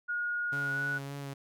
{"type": "tone with pitch glide", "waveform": "sine", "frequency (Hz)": [1438, 1469.1], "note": ["F#6", "F#6"], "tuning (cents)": [-50, -13], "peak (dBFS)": -30, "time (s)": [0.08, 0.99], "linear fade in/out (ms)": 20, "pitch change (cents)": 37, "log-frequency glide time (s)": [0.65, 0.78]}
{"type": "tone with vibrato", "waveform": "sawtooth", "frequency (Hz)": 140, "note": "C#3", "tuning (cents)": 18, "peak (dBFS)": -34, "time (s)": [0.52, 1.34], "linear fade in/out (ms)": 10, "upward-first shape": "sine", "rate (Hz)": 3.5, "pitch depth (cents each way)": 20}
{"effects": []}